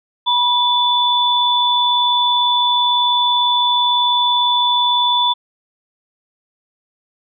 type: tone pair together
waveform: sine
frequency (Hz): 975 / 3479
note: B5 / A7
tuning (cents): -23 / -20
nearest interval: octave + minor seventh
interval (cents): 2203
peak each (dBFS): -15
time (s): 0.26-5.34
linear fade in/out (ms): 20
effects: none